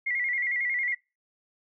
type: tone with vibrato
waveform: sine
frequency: 2048 Hz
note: C7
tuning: 38 cents flat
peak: -25 dBFS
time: 0.06-0.95 s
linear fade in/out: 10 ms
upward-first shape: square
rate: 11 Hz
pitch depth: 74 cents each way
effects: noise-tail reverb RT60 0.3 s tail -26 dB re dry